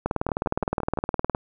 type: two click trains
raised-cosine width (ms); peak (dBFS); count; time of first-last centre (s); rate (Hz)
1; -9 / -16; 26 / 5; 0.06-1.349 / 0.29-0.974; 19.4 / 5.85
effects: none